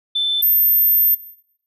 sine tone pair in turn, 3531 / 13331 Hz, A7 / G#9, +5 / +5 cents, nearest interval octave + major seventh, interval 2300 cents, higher second, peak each -15 / -9 dBFS, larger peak second, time 0.15-0.42 / 0.42-1.15 s, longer second, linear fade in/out 10 ms, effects noise-tail reverb RT60 0.7 s tail -20 dB re dry + tanh soft clip ceiling -11 dBFS

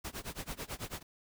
pink noise with tremolo, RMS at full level -39 dBFS, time 0.04-1.03 s, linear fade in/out 10 ms, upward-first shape sine, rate 9.1 Hz, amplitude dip 95%, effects none

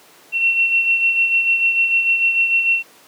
sine beating tone pair, 2716 / 2722.7 Hz, F7 / F7, -49 / -45 cents, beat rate 6.7 Hz, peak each -14 / -23 dBFS, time 0.32-2.83 s, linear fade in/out 50 ms, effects pink hiss -47 dBFS RMS until 3.07 s + high-pass 300 Hz 12 dB/octave

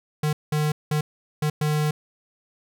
square tone bursts at uneven times, 151.3 Hz, D#3, 48 cents flat, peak -21 dBFS, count 5, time 0.23-0.33 / 0.52-0.72 / 0.91-1.01 / 1.42-1.5 / 1.61-1.91 s, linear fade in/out 5 ms, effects none

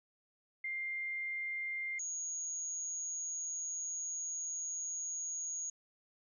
sine tone pair in turn, 2100 / 6667 Hz, C7 / G#8, +6 / +6 cents, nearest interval octave + minor sixth, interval 2000 cents, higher second, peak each -36 / -37 dBFS, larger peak first, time 0.64-1.99 / 1.99-5.7 s, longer second, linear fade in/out 5 ms, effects none

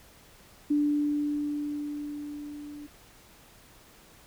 sine tone with level ramp, 293.7 Hz, D4, in tune, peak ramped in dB -21 to -40 dBFS, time 0.7-2.87 s, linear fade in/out 10 ms, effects pink hiss -55 dBFS RMS until 4.26 s

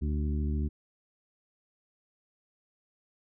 harmonic tone with a mistuned harmonic, 73.7 Hz, D2, 7 cents sharp, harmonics 1 / 2 / 3 / 4 / 5, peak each -28 / -37 / -36 / -41 / -45 dBFS, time 0.01-0.69 s, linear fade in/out 20 ms, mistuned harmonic 5, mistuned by +38 cents, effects none

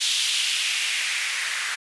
blue noise with band-pass filter sweep, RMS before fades -25 dBFS, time 0-1.76 s, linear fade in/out 20 ms, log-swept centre 3500 to 1700 Hz, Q 2.6, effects resampled to 24000 Hz

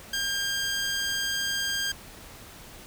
15% pulse tone, 1602 Hz, G6, 37 cents sharp, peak -20 dBFS, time 0.13-1.92 s, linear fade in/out 5 ms, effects pink hiss -46 dBFS RMS until 2.86 s

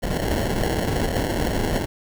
pink noise with sample-and-hold, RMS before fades -23 dBFS, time 0.02-1.86 s, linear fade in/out 20 ms, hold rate 1225 Hz, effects none

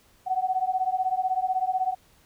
sine beating tone pair, 740 / 756 Hz, F#5 / F#5, 0 / +37 cents, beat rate 16 Hz, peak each -26 dBFS, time 0.26-1.95 s, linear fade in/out 20 ms, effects pink hiss -60 dBFS RMS until 2.25 s

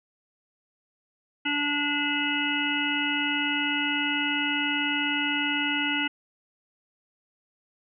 harmonic tone, 290.7 Hz, D4, 18 cents flat, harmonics 1 / 3 / 5 / 7 / 9 / 10, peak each -30 / -35 / -31 / -31 / -31 / -30 dBFS, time 1.45-6.08 s, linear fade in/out 10 ms, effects none

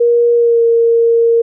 sine tone with pitch glide, 473.8 to 463.2 Hz, A#4 to A#4, +28 to -11 cents, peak -7 dBFS, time 0-1.42 s, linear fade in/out 10 ms, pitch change -39 cents, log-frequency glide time 0.34-0.63 s, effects none

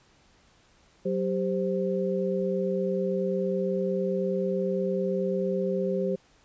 sine tone cluster, 187.4 / 393 / 522 Hz, F#3 / G4 / C5, +22 / +4 / -4 cents, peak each -29 dBFS, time 1.05-6.16 s, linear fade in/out 10 ms, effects pink hiss -61 dBFS RMS until 6.44 s + resampled to 16000 Hz

